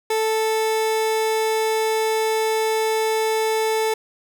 30% pulse tone, 440 Hz, A4, in tune, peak -16 dBFS, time 0.1-3.94 s, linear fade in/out 5 ms, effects none

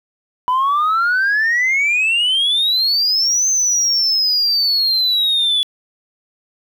sine exponential two-way sweep, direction up then down, 987.8 to 6272 to 3412 Hz, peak -11 dBFS, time 0.48-5.63 s, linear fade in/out 0 ms, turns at 3.48 s, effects tanh soft clip ceiling -11 dBFS + 8-bit

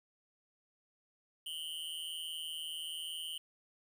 square tone with amplitude modulation, 3027 Hz, F#7, 39 cents sharp, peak -36 dBFS, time 1.46-3.38 s, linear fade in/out 5 ms, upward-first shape sine, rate 161 Hz, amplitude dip 100%, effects 11-bit

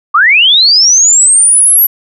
sine linear sweep, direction up, 1108.7 to 11840 Hz, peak -3 dBFS, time 0.14-1.87 s, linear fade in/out 10 ms, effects none

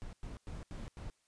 brown noise bursts at uneven times, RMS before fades -44 dBFS, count 5, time 0.02-0.13 / 0.23-0.37 / 0.47-0.63 / 0.71-0.88 / 0.97-1.1 s, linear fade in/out 0 ms, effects white hiss -75 dBFS RMS until 1.27 s + resampled to 22050 Hz

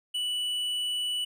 sine tone with tanh clipping, 2960 Hz, F#7, in tune, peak -29 dBFS, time 0.14-1.25 s, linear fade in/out 10 ms, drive 8 dB, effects none

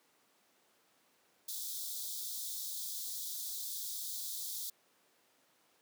white high-pass noise, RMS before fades -41 dBFS, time 1.48-4.7 s, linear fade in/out 5 ms, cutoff 3400 Hz, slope 96 dB/octave, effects pink hiss -70 dBFS RMS until 5.81 s + high-pass 300 Hz 12 dB/octave

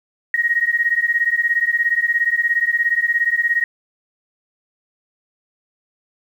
sine beating tone pair, 1874 / 1891 Hz, A#6 / A#6, +9 / +24 cents, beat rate 17 Hz, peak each -18 dBFS, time 0.34-3.64 s, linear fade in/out 2 ms, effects 8-bit

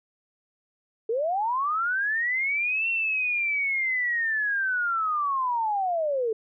sine linear two-way sweep, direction up then down, 426.4 to 2731 to 426.4 Hz, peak -23 dBFS, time 1.09-6.33 s, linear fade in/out 5 ms, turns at 2.89 s, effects none

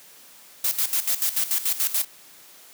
blue noise with tremolo, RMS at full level -22 dBFS, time 0.64-2.05 s, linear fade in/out 5 ms, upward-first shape square, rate 6.9 Hz, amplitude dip 75%, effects white hiss -49 dBFS RMS until 2.73 s + high-pass 150 Hz 12 dB/octave

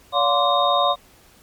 sine tone cluster, 571 / 711 / 1043 / 1162 / 3707 Hz, D5 / F5 / C6 / D6 / A#7, -49 / +31 / -6 / -19 / -10 cents, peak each -22 / -21 / -20 / -24 / -23 dBFS, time 0.12-0.96 s, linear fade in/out 50 ms, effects pink hiss -52 dBFS RMS until 1.42 s + MP3 96 kbps

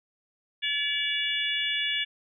harmonic tone, 573 Hz, D5, 43 cents flat, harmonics 3 / 4 / 5 / 6, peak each -33 / -32 / -30 / -30 dBFS, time 0.62-2.05 s, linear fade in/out 20 ms, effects none

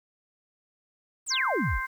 sine exponential sweep, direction down, 9150 to 33.62 Hz, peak -25 dBFS, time 1.26-1.81 s, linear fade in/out 50 ms
harmonic tone, 523.3 Hz, C5, in tune, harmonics 2 / 3 / 4, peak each -33 / -32 / -35 dBFS, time 1.3-1.87 s, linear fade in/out 20 ms
effects 9-bit

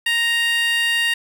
15% pulse tone with high-pass filter, 932.3 Hz, A#5, in tune, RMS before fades -19 dBFS, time 0.06-1.14 s, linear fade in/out 5 ms, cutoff 2200 Hz, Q 6.8, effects none

